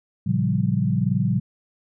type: tone cluster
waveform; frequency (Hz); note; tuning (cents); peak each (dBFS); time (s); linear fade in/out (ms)
sine; 113.4 / 136.7 / 173.9 / 194.8; A#2 / C#3 / F3 / G3; -47 / -24 / -7 / -11; -24; 0.26-1.4; 10
effects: none